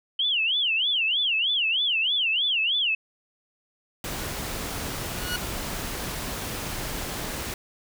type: tone with vibrato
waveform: sine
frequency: 3008 Hz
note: F#7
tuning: 28 cents sharp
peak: -21 dBFS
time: 0.19-2.95 s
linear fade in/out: 5 ms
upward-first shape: sine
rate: 3.2 Hz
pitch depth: 260 cents each way
type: noise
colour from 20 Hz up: pink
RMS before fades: -32 dBFS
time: 4.04-7.54 s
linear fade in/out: 2 ms
type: tone with exponential growth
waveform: 20% pulse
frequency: 1455 Hz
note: F#6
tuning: 29 cents flat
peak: -20 dBFS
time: 4.98-5.36 s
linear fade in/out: 1 ms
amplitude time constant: 81 ms
effects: none